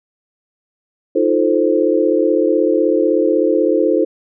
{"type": "chord", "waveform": "sine", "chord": "F dominant seventh", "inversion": "third", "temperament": "equal with one note detuned", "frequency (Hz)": [313.1, 349.2, 440, 523.3], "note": ["Eb4", "F4", "A4", "C5"], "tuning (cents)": [11, 0, 0, 0], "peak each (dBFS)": -17, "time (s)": [1.15, 4.05], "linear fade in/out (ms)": 10, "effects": []}